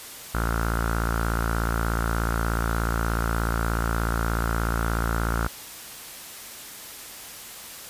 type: tone with low-pass filter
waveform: sawtooth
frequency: 56.7 Hz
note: A#1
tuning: 47 cents flat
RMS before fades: -25 dBFS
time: 0.34-5.48 s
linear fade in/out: 10 ms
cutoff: 1400 Hz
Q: 7.2
effects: white hiss -40 dBFS RMS until 7.89 s + resampled to 32000 Hz